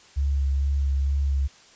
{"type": "tone with vibrato", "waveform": "sine", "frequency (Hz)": 69.3, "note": "C#2", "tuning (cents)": 0, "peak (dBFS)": -20, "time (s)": [0.16, 1.48], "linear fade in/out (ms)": 20, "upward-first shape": "sine", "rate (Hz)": 2.2, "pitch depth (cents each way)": 20, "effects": ["white hiss -52 dBFS RMS until 1.75 s", "resampled to 16000 Hz"]}